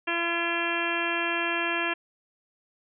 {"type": "harmonic tone with a mistuned harmonic", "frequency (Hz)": 340, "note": "F4", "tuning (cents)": -46, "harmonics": [1, 2, 3, 4, 5, 6, 7, 8, 9], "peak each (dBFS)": [-33, -35, -34, -36, -31, -40, -33, -32, -38], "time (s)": [0.07, 1.94], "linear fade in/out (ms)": 10, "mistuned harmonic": 9, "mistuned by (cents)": 65, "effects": []}